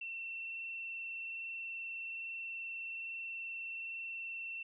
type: tone with frequency modulation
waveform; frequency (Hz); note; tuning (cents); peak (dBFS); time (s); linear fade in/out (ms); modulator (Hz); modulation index
sine; 2700; E7; +41; -40; 0.01-4.63; 5; 21.2; 1.3
effects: none